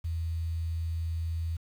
sine tone with quantisation, 82.41 Hz, E2, in tune, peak -29 dBFS, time 0.04-1.57 s, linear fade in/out 10 ms, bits 9, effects none

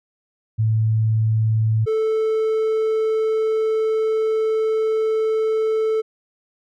sine / triangle tone pair in turn, 110.3 / 439.3 Hz, A2 / A4, +5 / -3 cents, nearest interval 2 octaves, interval 2392 cents, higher second, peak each -15 dBFS, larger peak neither, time 0.58-1.86 / 1.86-6.02 s, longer second, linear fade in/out 20 ms, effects none

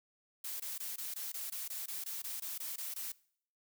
blue noise bursts, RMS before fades -41 dBFS, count 15, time 0.44-3.12 s, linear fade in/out 5 ms, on 160 ms, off 20 ms, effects noise-tail reverb RT60 0.6 s tail -22 dB re dry

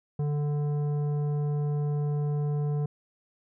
sine tone with tanh clipping, 146.83 Hz, D3, in tune, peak -27 dBFS, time 0.19-2.86 s, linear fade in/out 5 ms, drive 11 dB, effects none

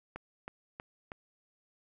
click train, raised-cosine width 0.5 ms, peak -26 dBFS, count 4, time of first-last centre 0.16-1.118 s, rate 3.13 Hz, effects none

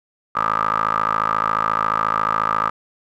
15% pulse tone with band-pass filter, 54.2 Hz, A1, 25 cents flat, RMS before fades -20 dBFS, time 0.35-2.7 s, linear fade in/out 10 ms, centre 1200 Hz, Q 9, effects none

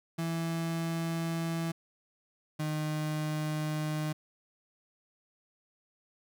35% pulse tone pair in turn, 165.4 / 153.47 Hz, E3 / D#3, +6 / -23 cents, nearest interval minor second, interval 129 cents, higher first, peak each -29 / -29 dBFS, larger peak neither, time 0.18-1.72 / 2.59-4.13 s, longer neither, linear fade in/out 10 ms, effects none

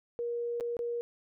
sine tone with dropouts, 474.1 Hz, A#4, 29 cents sharp, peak -31 dBFS, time 0.19-1.01 s, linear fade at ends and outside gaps 0 ms, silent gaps 0.6-0.608 / 0.768-0.791 s, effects none

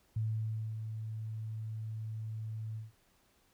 sine tone with ADSR envelope, 110 Hz, A2, in tune, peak -30 dBFS, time 0.16-2.92 s, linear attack 6 ms, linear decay 600 ms, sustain -7 dB, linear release 160 ms, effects pink hiss -70 dBFS RMS until 3.53 s

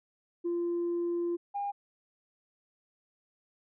sine tone pair in turn, 345 / 807.6 Hz, F4 / G#5, -21 / -49 cents, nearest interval octave + minor third, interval 1472 cents, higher second, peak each -27 / -30 dBFS, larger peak first, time 0.44-1.37 / 1.54-1.72 s, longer first, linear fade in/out 20 ms, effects tanh soft clip ceiling -26 dBFS

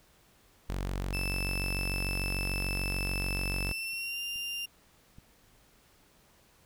sawtooth tone, 46.81 Hz, F#1, 21 cents sharp, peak -28 dBFS, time 0.69-3.72 s, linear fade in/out 0 ms
35% pulse tone with pitch glide, 2637 to 2791 Hz, E7 to F7, 0 to -2 cents, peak -32 dBFS, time 1.13-4.66 s, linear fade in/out 10 ms, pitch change +98 cents, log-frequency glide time 3.65-4.2 s
clicks, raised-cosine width 5 ms, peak -39 / -38 / -48 / -48 / -44 / -38 dBFS, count 6, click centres 3.124 / 3.416 / 3.656 / 3.934 / 4.359 / 5.185 s
effects pink hiss -63 dBFS RMS until 6.65 s

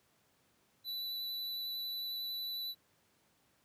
square tone with vibrato, 3970 Hz, B7, 8 cents sharp, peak -38 dBFS, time 0.84-2.75 s, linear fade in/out 50 ms, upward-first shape triangle, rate 11 Hz, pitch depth 14 cents each way, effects pink hiss -72 dBFS RMS until 3.64 s + high-pass 100 Hz 12 dB/octave

